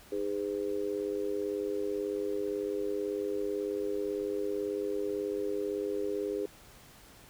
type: tone with amplitude modulation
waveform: sine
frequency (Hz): 408.5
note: G#4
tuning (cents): -29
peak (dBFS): -26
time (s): 0.12-6.46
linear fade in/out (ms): 5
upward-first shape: sine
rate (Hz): 98.1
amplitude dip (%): 100
effects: pink hiss -55 dBFS RMS until 7.29 s